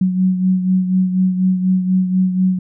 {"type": "beating tone pair", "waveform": "sine", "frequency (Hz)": [185, 189.1], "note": ["F#3", "F#3"], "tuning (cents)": [0, 38], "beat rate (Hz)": 4.1, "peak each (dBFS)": [-13, -21], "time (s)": [0.01, 2.59], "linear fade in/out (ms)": 5, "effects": []}